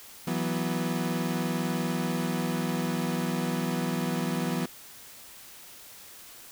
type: chord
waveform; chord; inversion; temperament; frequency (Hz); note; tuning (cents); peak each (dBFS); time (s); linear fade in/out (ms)
35% pulse; E suspended second; none; equal with one note detuned; 164.81 / 185 / 245.7; E3 / F#3 / B3; 0 / 0 / -9; -30; 0.27-4.66; 5
effects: white hiss -48 dBFS RMS until 6.51 s